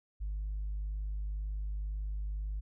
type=tone; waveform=sine; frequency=51 Hz; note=G#1; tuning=31 cents flat; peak=-32 dBFS; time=0.2-2.61 s; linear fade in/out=20 ms; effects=tanh soft clip ceiling -31 dBFS